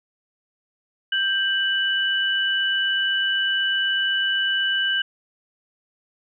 sine tone pair together, 1573 / 2967 Hz, G6 / F#7, +6 / +4 cents, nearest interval major seventh, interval 1098 cents, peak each -22 dBFS, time 1.12-5.02 s, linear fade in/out 5 ms, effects none

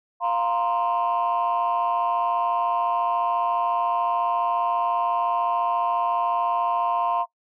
sine chord, F suspended fourth, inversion none, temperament equal, 698.5 / 932.3 / 1046.5 Hz, F5 / Bb5 / C6, 0 / 0 / 0 cents, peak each -24 dBFS, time 0.2-7.26 s, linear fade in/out 50 ms, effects noise-tail reverb RT60 0.1 s tail -19 dB re dry + tanh soft clip ceiling -15 dBFS

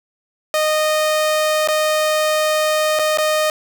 sawtooth tone with dropouts, 617 Hz, D#5, 15 cents flat, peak -11 dBFS, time 0.54-3.5 s, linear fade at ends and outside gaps 1 ms, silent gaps 1.675-1.685 / 2.99-2.994 / 3.174-3.184 s, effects none

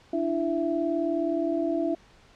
sine tone cluster, 295.9 / 335.3 / 665 Hz, D4 / E4 / E5, +13 / +30 / +15 cents, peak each -29 / -27 / -29 dBFS, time 0.13-1.95 s, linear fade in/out 5 ms, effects pink hiss -56 dBFS RMS until 2.35 s + low-pass 5000 Hz 12 dB/octave

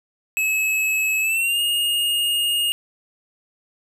square tone with pitch glide, 2582 to 2848 Hz, E7 to F7, -37 to +33 cents, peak -19 dBFS, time 0.37-2.72 s, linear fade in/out 0 ms, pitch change +170 cents, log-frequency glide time 1.21-1.6 s, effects none

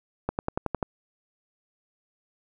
accelerating click train, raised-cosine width 1 ms, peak -12 dBFS, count 7, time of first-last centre 0.29-0.828 s, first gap 99 ms, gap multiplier 0.96, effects none

